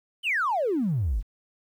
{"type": "exponential sweep", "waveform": "triangle", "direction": "down", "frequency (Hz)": [3136, 40.59], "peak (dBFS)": -19, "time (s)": [0.23, 1.23], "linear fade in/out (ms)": 50, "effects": ["tanh soft clip ceiling -20 dBFS", "10-bit"]}